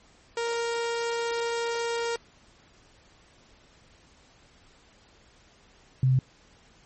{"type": "tone pair in turn", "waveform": ["sawtooth", "sine"], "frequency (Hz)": [466.7, 130.1], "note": ["A#4", "C3"], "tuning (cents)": [2, -9], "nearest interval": "octave + minor seventh", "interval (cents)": 2211, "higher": "first", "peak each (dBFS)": [-23, -18], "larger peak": "second", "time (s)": [[0.37, 2.16], [6.03, 6.19]], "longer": "first", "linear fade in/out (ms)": 2, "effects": ["pink hiss -58 dBFS RMS until 6.85 s", "MP3 32 kbps"]}